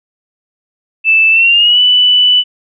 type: tone with pitch glide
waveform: sine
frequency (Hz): 2639 to 2979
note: E7 to F#7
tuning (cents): +1 to +11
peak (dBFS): -5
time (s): 1.04-2.44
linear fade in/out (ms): 50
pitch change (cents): +210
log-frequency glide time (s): 1.31-1.8
effects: none